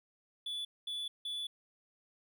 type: tone bursts at uneven times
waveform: triangle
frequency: 3451 Hz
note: A7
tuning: 34 cents flat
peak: -35 dBFS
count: 3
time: 0.46-0.65 / 0.87-1.08 / 1.25-1.47 s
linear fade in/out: 5 ms
effects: none